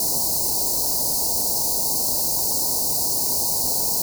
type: band-stop noise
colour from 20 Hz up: white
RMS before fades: -22 dBFS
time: 0-4.02 s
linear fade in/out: 2 ms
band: 990 to 4200 Hz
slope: 96 dB/octave
effects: none